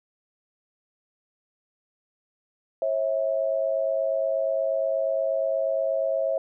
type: tone pair together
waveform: sine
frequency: 541.6 / 650 Hz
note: C#5 / E5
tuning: -40 / -24 cents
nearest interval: minor third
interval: 316 cents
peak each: -25 dBFS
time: 2.82-6.38 s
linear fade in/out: 2 ms
effects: none